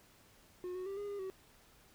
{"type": "tone with pitch steps", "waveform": "triangle", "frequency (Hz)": [360.7, 368.6, 392.7, 408.9, 404.6, 379.7], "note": ["F#4", "F#4", "G4", "G#4", "G#4", "F#4"], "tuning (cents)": [-44, -7, 3, -27, -45, 45], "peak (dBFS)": -37, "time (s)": [0.64, 1.3], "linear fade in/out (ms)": 0, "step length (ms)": 110, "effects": ["pink hiss -64 dBFS RMS until 1.94 s"]}